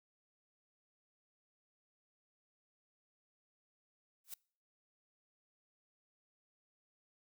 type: noise with exponential growth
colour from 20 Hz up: blue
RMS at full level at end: -40 dBFS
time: 4.24-4.34 s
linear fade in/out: 5 ms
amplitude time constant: 21 ms
effects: noise-tail reverb RT60 0.5 s tail -26 dB re dry